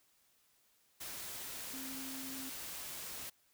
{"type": "tone in noise", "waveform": "sine", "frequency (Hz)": 265.3, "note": "C4", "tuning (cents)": 24, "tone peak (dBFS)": -46, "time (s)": [1.73, 2.5], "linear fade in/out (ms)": 10, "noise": "white", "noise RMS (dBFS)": -45, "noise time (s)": [1, 3.3], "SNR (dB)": -4, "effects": ["white hiss -72 dBFS RMS until 3.53 s"]}